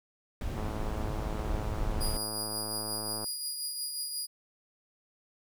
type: noise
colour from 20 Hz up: brown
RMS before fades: -33 dBFS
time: 0.41-2.17 s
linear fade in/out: 2 ms
type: click train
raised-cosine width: 1 ms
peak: -26 dBFS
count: 287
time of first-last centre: 0.57-3.243 s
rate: 107 Hz
type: tone with tremolo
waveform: 20% pulse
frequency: 4879 Hz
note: D#8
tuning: 35 cents flat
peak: -26 dBFS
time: 2-4.27 s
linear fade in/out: 20 ms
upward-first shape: triangle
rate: 5.6 Hz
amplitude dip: 45%
effects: none